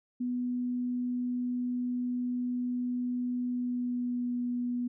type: tone with pitch glide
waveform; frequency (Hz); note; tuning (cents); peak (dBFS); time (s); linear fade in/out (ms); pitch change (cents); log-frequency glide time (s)
sine; 246.9 to 244.2; B3 to B3; 0 to -19; -29; 0.2-4.88; 10; -19; 3.48-4.36
effects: none